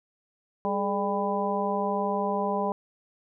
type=harmonic tone with a mistuned harmonic; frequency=199.2 Hz; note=G3; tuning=28 cents sharp; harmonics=1 / 2 / 3 / 4 / 5; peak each=-31 / -31 / -31 / -31 / -31 dBFS; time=0.65-2.72 s; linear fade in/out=0 ms; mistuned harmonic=2; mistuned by=+88 cents; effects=none